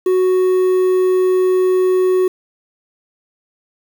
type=tone with quantisation; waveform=triangle; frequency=370 Hz; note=F#4; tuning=in tune; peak=-9 dBFS; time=0.06-2.28 s; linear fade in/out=5 ms; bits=6; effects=none